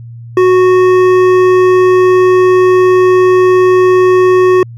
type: tone with hard clipping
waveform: sine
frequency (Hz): 368.2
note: F#4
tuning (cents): -8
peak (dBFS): -6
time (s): 0.37-4.63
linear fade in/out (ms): 2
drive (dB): 11
effects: added 117 Hz sine -26 dBFS peak until 4.77 s